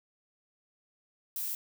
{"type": "noise", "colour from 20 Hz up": "violet", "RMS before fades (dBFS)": -35, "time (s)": [1.36, 1.55], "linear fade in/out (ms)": 2, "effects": []}